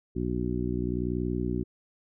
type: harmonic tone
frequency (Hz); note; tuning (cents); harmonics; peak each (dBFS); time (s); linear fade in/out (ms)
60.9; B1; -24; 1 / 2 / 3 / 4 / 5 / 6; -34 / -34 / -34 / -34 / -34 / -34; 0.15-1.64; 20
effects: none